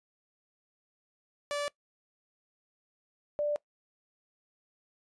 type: tone pair in turn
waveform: sawtooth / sine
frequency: 580 / 589.5 Hz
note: D5 / D5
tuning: -22 / +6 cents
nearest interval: unison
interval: 28 cents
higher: second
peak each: -27 dBFS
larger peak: neither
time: 1.51-1.68 / 3.39-3.56 s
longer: neither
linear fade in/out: 0 ms
effects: noise-tail reverb RT60 0.1 s tail -21 dB re dry + resampled to 22050 Hz